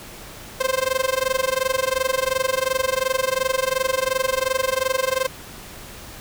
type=tone with amplitude modulation; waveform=sawtooth; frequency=523.3 Hz; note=C5; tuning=in tune; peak=-12 dBFS; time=0.6-5.27 s; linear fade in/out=10 ms; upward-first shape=sine; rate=22.8 Hz; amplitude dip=95%; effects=pink hiss -39 dBFS RMS until 6.2 s